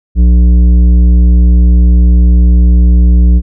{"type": "tone with tanh clipping", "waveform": "triangle", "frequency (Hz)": 60, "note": "B1", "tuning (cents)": -49, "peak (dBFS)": -4, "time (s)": [0.15, 3.42], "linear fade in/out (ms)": 50, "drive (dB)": 14, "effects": []}